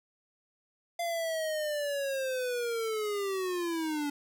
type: linear sweep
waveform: square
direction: down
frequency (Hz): 691 to 285.3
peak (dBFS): -31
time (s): 0.99-4.1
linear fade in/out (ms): 5
effects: none